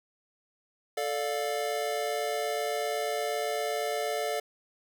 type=chord; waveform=square; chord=D minor; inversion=second; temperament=just; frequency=440.5 / 587.3 / 704.8 Hz; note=A4 / D5 / F5; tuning=+2 / 0 / +16 cents; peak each=-34 dBFS; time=0.97-4.4 s; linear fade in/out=5 ms; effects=none